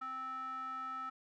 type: tone with band-pass filter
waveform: square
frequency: 261.6 Hz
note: C4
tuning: in tune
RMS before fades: -42 dBFS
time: 0.01-1.1 s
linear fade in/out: 10 ms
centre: 1300 Hz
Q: 6.9
effects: none